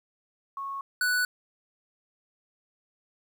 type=tone pair in turn; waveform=sine / square; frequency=1100 / 1482.8 Hz; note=C#6 / F#6; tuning=-14 / +3 cents; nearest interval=perfect fourth; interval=517 cents; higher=second; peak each=-32 / -24 dBFS; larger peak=second; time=0.57-0.81 / 1.01-1.25 s; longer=neither; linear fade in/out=2 ms; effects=11-bit